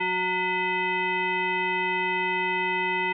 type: tone with frequency modulation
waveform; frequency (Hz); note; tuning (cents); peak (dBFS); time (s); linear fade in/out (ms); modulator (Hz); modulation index
sine; 1462; F#6; -21; -23; 0-3.13; 10; 547; 2.1
effects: none